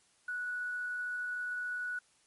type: tone with quantisation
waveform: sine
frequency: 1472 Hz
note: F#6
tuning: 9 cents flat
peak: -34 dBFS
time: 0.28-1.99 s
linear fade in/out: 5 ms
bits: 10
effects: white hiss -68 dBFS RMS until 2.26 s + MP3 48 kbps